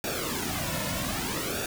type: noise with flanger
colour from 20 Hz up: pink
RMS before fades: -31 dBFS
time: 0.04-1.66 s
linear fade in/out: 2 ms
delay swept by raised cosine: 0.96 to 2.56 ms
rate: 0.63 Hz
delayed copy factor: -0.8
effects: none